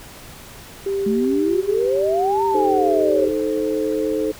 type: tone with vibrato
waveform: sine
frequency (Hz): 392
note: G4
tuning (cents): 0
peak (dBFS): -19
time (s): 0.86-3.29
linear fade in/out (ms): 5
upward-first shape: sine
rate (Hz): 2.1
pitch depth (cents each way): 8
type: exponential two-way sweep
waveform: sine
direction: up then down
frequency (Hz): 207.5 to 932.3 to 535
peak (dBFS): -18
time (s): 1.06-3.25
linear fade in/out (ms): 5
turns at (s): 2.45
type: chord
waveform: sine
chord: A diminished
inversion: second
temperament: equal with one note detuned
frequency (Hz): 311.1 / 433.7 / 523.3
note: Eb4 / A4 / C5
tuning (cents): 0 / -25 / 0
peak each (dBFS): -23 / -21 / -25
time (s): 2.54-4.32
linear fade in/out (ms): 10
effects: pink hiss -40 dBFS RMS until 4.39 s